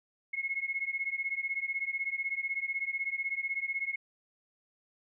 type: beating tone pair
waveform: sine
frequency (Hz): 2168 / 2184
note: C#7 / C#7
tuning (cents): -39 / -26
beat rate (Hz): 16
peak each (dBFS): -34 / -35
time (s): 0.33-3.96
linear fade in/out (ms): 10
effects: none